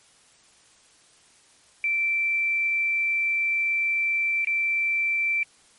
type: tone with dropouts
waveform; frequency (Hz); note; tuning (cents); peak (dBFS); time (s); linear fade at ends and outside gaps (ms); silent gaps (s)
sine; 2340; D7; -7; -21; 1.84-5.43; 1; 4.447-4.471
effects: white hiss -57 dBFS RMS until 5.78 s + MP3 48 kbps